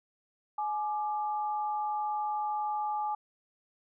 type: tone pair together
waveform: sine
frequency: 844 / 1185.7 Hz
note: G#5 / D6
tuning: +28 / +16 cents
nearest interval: tritone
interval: 588 cents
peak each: -30 / -38 dBFS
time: 0.58-3.15 s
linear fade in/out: 5 ms
effects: none